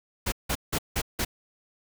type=noise bursts; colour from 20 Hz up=pink; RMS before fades=-27 dBFS; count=5; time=0.26-1.25 s; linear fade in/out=10 ms; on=62 ms; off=170 ms; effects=none